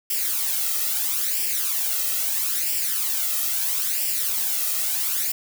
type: noise with flanger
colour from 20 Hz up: blue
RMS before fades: -24 dBFS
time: 0.1-5.32 s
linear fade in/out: 5 ms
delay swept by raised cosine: 0.38 to 1.58 ms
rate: 0.76 Hz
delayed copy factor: +0.65
effects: none